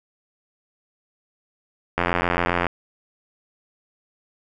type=click train; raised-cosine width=0.5 ms; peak=-5 dBFS; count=61; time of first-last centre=1.98-2.667 s; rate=87.3 Hz; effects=none